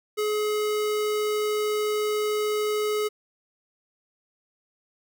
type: tone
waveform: square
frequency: 423.2 Hz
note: G#4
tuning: 33 cents sharp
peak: -24 dBFS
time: 0.17-3.09 s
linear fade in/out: 20 ms
effects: none